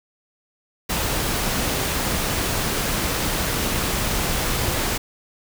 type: noise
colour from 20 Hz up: pink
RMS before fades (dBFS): -23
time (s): 0.89-4.98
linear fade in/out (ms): 10
effects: none